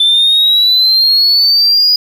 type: exponential sweep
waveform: triangle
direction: up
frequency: 3520 to 4943 Hz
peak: -4 dBFS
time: 0-1.96 s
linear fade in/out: 5 ms
effects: tanh soft clip ceiling -2 dBFS + 7-bit